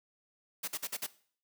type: noise bursts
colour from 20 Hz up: white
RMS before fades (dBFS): -36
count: 5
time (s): 0.63-1.067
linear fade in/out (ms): 10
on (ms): 49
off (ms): 48
effects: noise-tail reverb RT60 0.5 s tail -18 dB re dry + high-pass 200 Hz 12 dB/octave